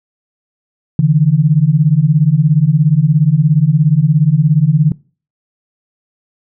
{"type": "beating tone pair", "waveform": "sine", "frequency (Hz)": [142.6, 159.6], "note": ["C#3", "D#3"], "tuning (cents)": [49, 44], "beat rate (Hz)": 17, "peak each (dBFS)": -10, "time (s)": [0.99, 4.92], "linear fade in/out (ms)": 2, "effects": ["noise-tail reverb RT60 0.4 s tail -23 dB re dry"]}